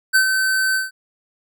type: tone with ADSR envelope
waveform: square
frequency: 1535 Hz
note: G6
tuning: 37 cents flat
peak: -11 dBFS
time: 0.13-0.91 s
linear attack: 25 ms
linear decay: 93 ms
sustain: -6 dB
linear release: 160 ms
effects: none